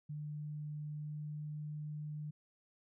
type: tone with pitch glide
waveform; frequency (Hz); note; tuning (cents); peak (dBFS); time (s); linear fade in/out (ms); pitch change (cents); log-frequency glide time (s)
sine; 149.6 to 150.55; D3 to D3; +32 to +43; -40; 0.09-2.31; 10; +11; 0.27-1.59
effects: none